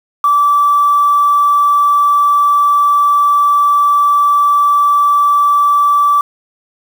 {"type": "tone with quantisation", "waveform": "sine", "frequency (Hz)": 1160, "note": "D6", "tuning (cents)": -22, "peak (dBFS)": -7, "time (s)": [0.24, 6.21], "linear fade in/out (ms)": 2, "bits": 5, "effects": []}